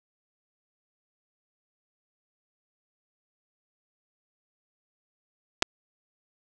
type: clicks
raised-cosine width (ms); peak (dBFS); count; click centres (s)
0.2; -4; 2; 5.623 / 5.626
effects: none